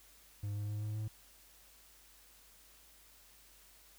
triangle tone with pitch steps, 102.5 / 103.87 / 105.26 / 106.67 / 108.09 Hz, G#2 / G#2 / G#2 / G#2 / A2, -22 / +1 / +24 / +47 / -30 cents, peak -34 dBFS, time 0.43-1.08 s, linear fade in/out 5 ms, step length 130 ms, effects added 50 Hz sine -68 dBFS peak until 3.98 s + white hiss -62 dBFS RMS until 3.98 s

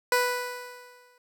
15% pulse tone with exponential decay, 493.9 Hz, B4, in tune, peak -13 dBFS, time 0.12-1.18 s, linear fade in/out 2 ms, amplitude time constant 230 ms, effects none

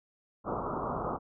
white low-pass noise, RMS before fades -34 dBFS, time 0.44-1.19 s, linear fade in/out 50 ms, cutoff 1300 Hz, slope 96 dB/octave, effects none

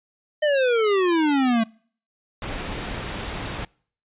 square exponential sweep, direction down, 617 to 219.9 Hz, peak -18 dBFS, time 0.42-1.64 s, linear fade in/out 10 ms
pink noise, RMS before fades -30 dBFS, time 2.42-3.65 s, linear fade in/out 2 ms
effects noise-tail reverb RT60 0.5 s tail -26 dB re dry + resampled to 8000 Hz

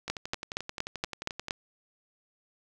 two click trains, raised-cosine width 0.2 ms, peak -19 / -12 dBFS, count 17 / 7, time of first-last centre 0.08-1.484 / 0.1-1.508 s, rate 11.4 / 4.26 Hz, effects none

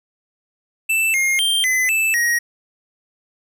square tone with pitch steps, 2653 / 2133 / 3167 / 2024 / 2636 / 1889 Hz, E7 / C7 / G7 / B6 / E7 / A#6, +10 / +33 / +17 / +42 / -1 / +22 cents, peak -16 dBFS, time 0.89-2.39 s, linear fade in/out 10 ms, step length 250 ms, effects none

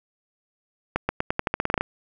accelerating click train, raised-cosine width 0.5 ms, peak -7 dBFS, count 13, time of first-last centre 0.96-1.81 s, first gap 130 ms, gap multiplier 0.88, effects none

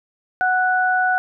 sine tone pair together, 740 / 1480 Hz, F#5 / F#6, 0 / 0 cents, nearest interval octave, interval 1200 cents, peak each -18 dBFS, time 0.41-1.18 s, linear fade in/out 0 ms, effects none

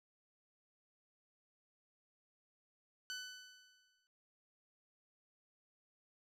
15% pulse tone with exponential decay, 1500 Hz, F#6, 23 cents sharp, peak -34 dBFS, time 3.1-4.07 s, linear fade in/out 0 ms, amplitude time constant 210 ms, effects low-pass 10000 Hz 12 dB/octave

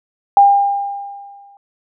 sine tone with exponential decay, 802 Hz, G5, 39 cents sharp, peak -3 dBFS, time 0.37-1.57 s, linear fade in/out 1 ms, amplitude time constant 260 ms, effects none

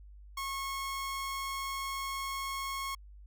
sawtooth tone, 1091 Hz, C#6, 28 cents flat, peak -31 dBFS, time 0.37-2.95 s, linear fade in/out 5 ms, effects added 50 Hz sine -49 dBFS peak until 3.26 s

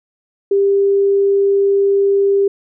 sine tone, 397 Hz, G4, 22 cents sharp, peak -10 dBFS, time 0.51-2.48 s, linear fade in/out 5 ms, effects none

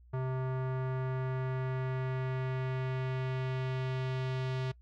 square tone with low-pass filter sweep, 130 Hz, C3, 11 cents flat, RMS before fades -34 dBFS, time 0.13-4.72 s, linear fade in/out 10 ms, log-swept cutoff 1200 to 3800 Hz, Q 1.2, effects noise-tail reverb RT60 0.1 s tail -23 dB re dry + added 60 Hz sine -55 dBFS peak until 4.81 s

